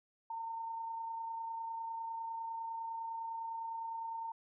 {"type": "tone with amplitude modulation", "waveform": "sine", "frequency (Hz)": 910, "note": "A#5", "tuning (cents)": -42, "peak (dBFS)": -37, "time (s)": [0.3, 4.32], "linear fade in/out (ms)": 5, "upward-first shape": "sine", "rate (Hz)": 29.9, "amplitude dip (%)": 30, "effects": []}